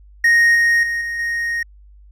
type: tone with level steps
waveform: triangle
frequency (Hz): 1864.7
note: A#6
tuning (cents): 0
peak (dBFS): -8 / -10 / -17 / -20 / -17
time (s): 0.24-1.63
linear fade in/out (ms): 5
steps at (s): 0.55 / 0.83 / 1.01 / 1.19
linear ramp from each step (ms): 2
effects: added 50 Hz sine -42 dBFS peak until 2.11 s